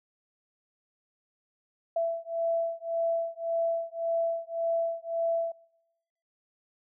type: beating tone pair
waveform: sine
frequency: 666 / 667.8 Hz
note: E5 / E5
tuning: +18 / +22 cents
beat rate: 1.8 Hz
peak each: -30 dBFS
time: 1.96-5.52 s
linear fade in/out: 5 ms
effects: noise-tail reverb RT60 1.0 s tail -24 dB re dry